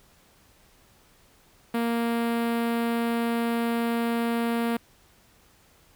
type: tone with notch filter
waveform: sawtooth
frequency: 233.1 Hz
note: A#3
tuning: in tune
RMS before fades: -26 dBFS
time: 1.74-4.77 s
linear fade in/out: 5 ms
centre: 6200 Hz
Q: 0.64
effects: pink hiss -59 dBFS RMS until 5.95 s